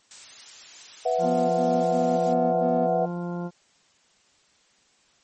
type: noise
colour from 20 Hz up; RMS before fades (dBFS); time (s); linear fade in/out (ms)
blue; -39; 0.11-2.33; 0
type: chord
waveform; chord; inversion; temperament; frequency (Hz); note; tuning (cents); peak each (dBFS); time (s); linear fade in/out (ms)
sine; B suspended fourth; none; equal; 493.9 / 659.3 / 740; B4 / E5 / F#5; 0 / 0 / 0; -25; 1.05-3.06; 10
type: harmonic tone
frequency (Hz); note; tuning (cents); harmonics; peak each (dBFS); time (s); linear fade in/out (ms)
174.61; F3; 0; 1 / 2 / 3 / 4 / 5 / 6 / 8; -29 / -35 / -39 / -41 / -43 / -45 / -47; 1.18-3.51; 50
type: tone bursts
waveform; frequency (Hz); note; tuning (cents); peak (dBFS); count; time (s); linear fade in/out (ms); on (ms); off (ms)
triangle; 246.9; B3; 0; -24; 5; 1.22-2.886; 50; 290; 54
effects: white hiss -62 dBFS RMS until 5.23 s + MP3 32 kbps